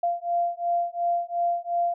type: beating tone pair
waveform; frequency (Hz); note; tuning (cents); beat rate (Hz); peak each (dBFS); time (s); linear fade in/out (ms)
sine; 691 / 693.8; F5 / F5; -19 / -12; 2.8; -26; 0.03-1.94; 5
effects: none